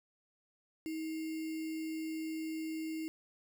sine tone with sample-and-hold, 318.2 Hz, D#4, 39 cents sharp, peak -36 dBFS, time 0.86-3.08 s, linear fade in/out 0 ms, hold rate 2450 Hz, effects none

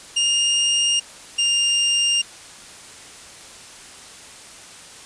sawtooth tone pair in turn, 2825 / 2805 Hz, F7 / F7, +19 / +7 cents, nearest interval unison, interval 12 cents, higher first, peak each -13 dBFS, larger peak neither, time 0.16-1 / 1.38-2.22 s, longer neither, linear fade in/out 10 ms, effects white hiss -41 dBFS RMS until 5.05 s + resampled to 22050 Hz

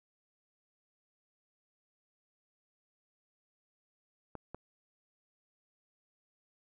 clicks, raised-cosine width 1 ms, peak -28 dBFS, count 2, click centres 4.353 / 4.546 s, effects none

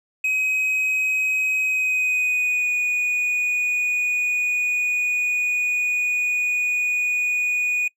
triangle tone with pitch glide, 2531 to 2466 Hz, D#7 to D#7, +29 to -16 cents, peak -17 dBFS, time 0.24-7.88 s, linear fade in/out 5 ms, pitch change -45 cents, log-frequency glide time 1.62-2.72 s, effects noise-tail reverb RT60 0.1 s tail -25 dB re dry

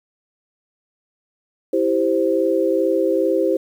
sine chord, C major, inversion first, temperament equal, 329.6 / 392 / 523.3 Hz, E4 / G4 / C5, 0 / 0 / 0 cents, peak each -20 / -20 / -19 dBFS, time 1.73-3.57 s, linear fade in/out 5 ms, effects 8-bit

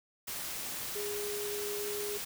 sine tone in noise, 412.3 Hz, G#4, 13 cents flat, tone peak -36 dBFS, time 0.95-2.18 s, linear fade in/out 10 ms, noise white, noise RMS -39 dBFS, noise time 0.27-2.25 s, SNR 0 dB, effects none

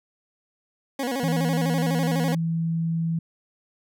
20% pulse tone with vibrato, 256.9 Hz, C4, 32 cents flat, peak -20 dBFS, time 0.99-2.35 s, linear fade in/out 5 ms, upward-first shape square, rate 12 Hz, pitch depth 110 cents each way
sine tone, 164.81 Hz, E3, in tune, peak -22 dBFS, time 1.23-3.19 s, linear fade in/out 5 ms
effects none

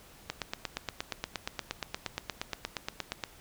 click train, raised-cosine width 0.2 ms, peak -15 dBFS, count 26, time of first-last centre 0.3-3.238 s, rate 8.51 Hz, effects pink hiss -55 dBFS RMS until 3.4 s

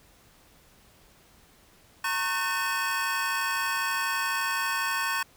square tone cluster, 918 / 1097 / 1515 / 1807 / 2549 Hz, A#5 / C#6 / F#6 / A6 / D#7, -27 / -18 / +40 / +46 / +41 cents, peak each -36 / -32 / -33 / -33 / -35 dBFS, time 2.04-5.23 s, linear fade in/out 5 ms, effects pink hiss -58 dBFS RMS until 5.36 s

